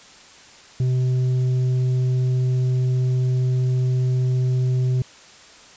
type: tone with tanh clipping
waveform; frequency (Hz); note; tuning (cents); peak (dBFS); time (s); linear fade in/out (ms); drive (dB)
sine; 127.5; C3; -44; -18; 0.8-5.02; 2; 5
effects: white hiss -46 dBFS RMS until 5.76 s + resampled to 16000 Hz